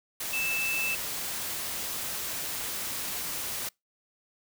sine tone in noise, 2637 Hz, E7, in tune, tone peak -28 dBFS, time 0.33-0.95 s, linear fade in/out 5 ms, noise white, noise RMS -34 dBFS, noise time 0.2-3.69 s, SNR +3 dB, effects noise-tail reverb RT60 0.2 s tail -26 dB re dry

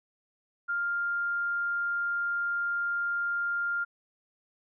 sine tone, 1400 Hz, F6, 4 cents sharp, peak -27 dBFS, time 0.68-3.85 s, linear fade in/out 20 ms, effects none

